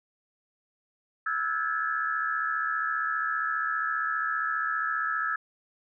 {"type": "tone cluster", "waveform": "sine", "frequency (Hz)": [1309, 1441, 1638, 1713], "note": ["E6", "F#6", "G#6", "A6"], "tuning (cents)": [-13, -46, -24, -47], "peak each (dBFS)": [-29, -37, -33, -32], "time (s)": [1.26, 5.36], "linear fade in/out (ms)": 5, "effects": []}